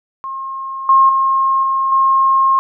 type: tone with level steps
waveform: sine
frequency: 1072 Hz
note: C6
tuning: 42 cents sharp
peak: -22 / -6 / -11 / -13 / -9 dBFS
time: 0.24-2.59 s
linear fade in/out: 0 ms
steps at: 0.89 / 1.09 / 1.63 / 1.92 s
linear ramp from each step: 2 ms
effects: none